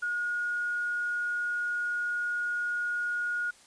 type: tone with quantisation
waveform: sine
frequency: 1440 Hz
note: F#6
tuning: 47 cents flat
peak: -28 dBFS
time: 0.02-3.51 s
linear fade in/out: 10 ms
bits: 9
effects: white hiss -57 dBFS RMS until 3.66 s + resampled to 22050 Hz